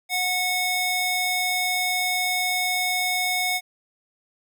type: tone with high-pass filter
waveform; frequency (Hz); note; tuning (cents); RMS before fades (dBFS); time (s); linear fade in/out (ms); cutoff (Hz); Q
square; 732; F#5; -19; -24; 0.09-3.61; 50; 1500; 1
effects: none